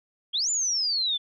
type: exponential two-way sweep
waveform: sine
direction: up then down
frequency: 3136 to 7200 to 3454 Hz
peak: -23 dBFS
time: 0.33-1.18 s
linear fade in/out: 20 ms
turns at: 0.5 s
effects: none